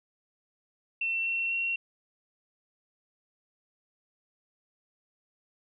sine tone with pitch steps, 2698 / 2715 / 2733 Hz, E7 / F7 / F7, +40 / -50 / -38 cents, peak -27 dBFS, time 1.01-1.76 s, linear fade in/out 5 ms, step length 250 ms, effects none

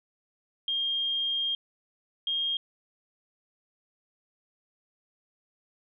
sine tone pair in turn, 3218 / 3231 Hz, G7 / G#7, +45 / -48 cents, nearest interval unison, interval 7 cents, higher second, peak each -26 dBFS, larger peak neither, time 0.68-1.55 / 2.27-2.57 s, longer first, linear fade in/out 2 ms, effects none

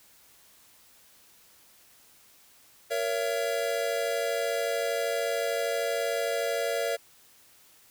square chord, A# diminished, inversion none, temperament just, 466.2 / 559.4 / 671.3 Hz, A#4 / C#5 / E5, 0 / +16 / +31 cents, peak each -32 / -32 / -32 dBFS, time 2.9-6.97 s, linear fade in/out 20 ms, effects white hiss -58 dBFS RMS until 7.9 s

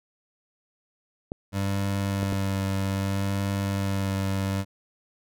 clicks, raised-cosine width 2 ms, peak -18 dBFS, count 3, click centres 1.319 / 2.23 / 2.326 s
25% pulse tone with vibrato, 98 Hz, G2, in tune, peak -21 dBFS, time 1.52-4.65 s, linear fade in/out 50 ms, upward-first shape sine, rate 0.63 Hz, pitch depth 17 cents each way
effects none

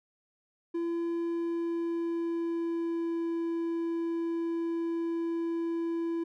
triangle tone with pitch glide, 338 to 334.3 Hz, E4 to E4, +43 to +24 cents, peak -27 dBFS, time 0.74-6.24 s, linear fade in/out 10 ms, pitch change -19 cents, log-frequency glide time 1.18-3.28 s, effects none

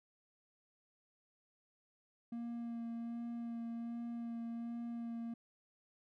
triangle tone with vibrato, 233.5 Hz, A#3, 3 cents sharp, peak -38 dBFS, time 2.32-5.34 s, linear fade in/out 5 ms, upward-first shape sine, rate 1.3 Hz, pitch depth 14 cents each way, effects none

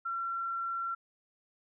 sine tone, 1361 Hz, F6, 45 cents flat, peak -32 dBFS, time 0.05-0.95 s, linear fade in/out 10 ms, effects none

